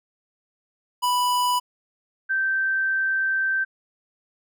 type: tone pair in turn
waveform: square / sine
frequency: 987.8 / 1557.7 Hz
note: B5 / G6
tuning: 0 / -11 cents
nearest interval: minor sixth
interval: 789 cents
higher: second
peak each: -20 / -20 dBFS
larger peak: neither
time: 1.02-1.6 / 2.29-3.65 s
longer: second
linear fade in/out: 20 ms
effects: none